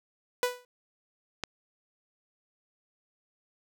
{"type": "tone with exponential decay", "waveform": "sawtooth", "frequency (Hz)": 493.9, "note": "B4", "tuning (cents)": 0, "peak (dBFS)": -18, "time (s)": [0.43, 0.65], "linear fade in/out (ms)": 1, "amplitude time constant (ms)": 47}
{"type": "click", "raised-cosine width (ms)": 0.2, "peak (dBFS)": -14, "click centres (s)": 1.437}
{"effects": []}